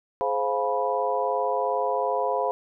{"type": "harmonic tone with a mistuned harmonic", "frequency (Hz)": 140.3, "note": "C#3", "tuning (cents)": 21, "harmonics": [3, 4, 5, 6, 7], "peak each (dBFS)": [-30, -27, -28, -34, -28], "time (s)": [0.21, 2.51], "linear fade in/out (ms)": 0, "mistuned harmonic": 4, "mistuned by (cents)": -120, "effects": []}